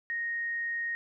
sine tone, 1864.7 Hz, A#6, in tune, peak -30 dBFS, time 0.1-0.95 s, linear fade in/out 0 ms, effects none

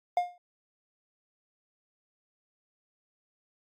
triangle tone with exponential decay, 710 Hz, F5, 28 cents sharp, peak -18 dBFS, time 0.17-0.38 s, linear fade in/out 2 ms, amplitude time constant 44 ms, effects AAC 64 kbps

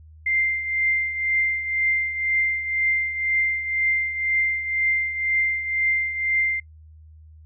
sine tone with tremolo, 2093 Hz, C7, in tune, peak -17 dBFS, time 0.26-6.6 s, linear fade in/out 5 ms, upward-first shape triangle, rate 2 Hz, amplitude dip 70%, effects noise-tail reverb RT60 0.1 s tail -23 dB re dry + added 78 Hz sine -44 dBFS peak until 7.45 s

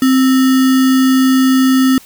sine tone with sample-and-hold, 261.6 Hz, C4, in tune, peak -7 dBFS, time 0.02-1.98 s, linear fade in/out 2 ms, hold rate 1575 Hz, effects white hiss -41 dBFS RMS until 2.05 s

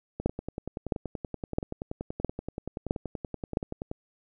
two click trains, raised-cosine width 2 ms, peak -20 / -11 dBFS, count 40 / 6, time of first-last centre 0.2-3.914 / 0.26-3.571 s, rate 10.5 / 1.51 Hz, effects none

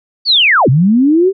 sine linear two-way sweep, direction down then up, 4639 to 120 to 398.9 Hz, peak -6 dBFS, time 0.25-1.33 s, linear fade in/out 50 ms, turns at 0.69 s, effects none

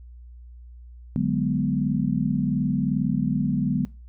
sine chord, G# half-diminished seventh, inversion second, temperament equal, 146.83 / 185 / 207.7 / 246.9 Hz, D3 / F#3 / G#3 / B3, 0 / 0 / 0 / 0 cents, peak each -26 dBFS, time 1.16-3.85 s, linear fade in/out 0 ms, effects noise-tail reverb RT60 0.3 s tail -22 dB re dry + added 60 Hz sine -41 dBFS peak until 4.08 s

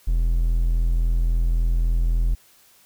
triangle tone, 41.82 Hz, E1, 26 cents sharp, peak -15 dBFS, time 0.07-2.35 s, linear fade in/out 10 ms, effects white hiss -55 dBFS RMS until 2.85 s

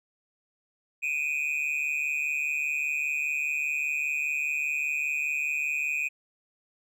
triangle tone with amplitude modulation, 2479 Hz, D#7, 7 cents flat, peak -21 dBFS, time 1.02-6.09 s, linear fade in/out 20 ms, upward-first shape sine, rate 145 Hz, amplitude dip 85%, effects none

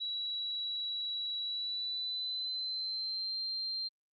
sine tone with pitch glide, 3908 to 4164 Hz, B7 to C8, -19 to -9 cents, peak -34 dBFS, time 0-3.89 s, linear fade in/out 20 ms, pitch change +110 cents, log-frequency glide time 1.42-3.37 s, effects Opus 48 kbps

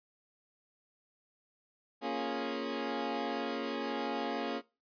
20% pulse chord, Bb minor seventh, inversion none, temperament equal, 233.1 / 277.2 / 349.2 / 415.3 Hz, Bb3 / Db4 / F4 / Ab4, 0 / 0 / 0 / 0 cents, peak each -34 / -33 / -37 / -35 dBFS, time 2.01-4.62 s, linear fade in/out 50 ms, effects noise-tail reverb RT60 0.3 s tail -22 dB re dry + resampled to 11025 Hz

